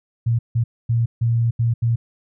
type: tone bursts at uneven times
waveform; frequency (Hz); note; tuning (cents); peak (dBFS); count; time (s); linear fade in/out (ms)
sine; 116.54; A#2; 0; -15; 6; 0.26-0.39 / 0.55-0.64 / 0.89-1.06 / 1.21-1.51 / 1.59-1.74 / 1.82-1.96; 10
effects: none